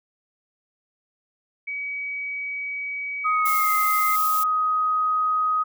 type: tone with pitch glide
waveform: sine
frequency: 2270 to 2082 Hz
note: C#7 to C7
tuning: +41 to -9 cents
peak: -27 dBFS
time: 1.67-4.16 s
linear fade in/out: 10 ms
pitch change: -150 cents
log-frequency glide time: 3.26-3.74 s
type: tone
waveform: sine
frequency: 1255 Hz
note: D#6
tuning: 15 cents sharp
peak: -19 dBFS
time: 3.24-5.64 s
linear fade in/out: 20 ms
type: noise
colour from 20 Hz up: violet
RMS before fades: -28 dBFS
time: 3.45-4.44 s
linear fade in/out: 10 ms
effects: none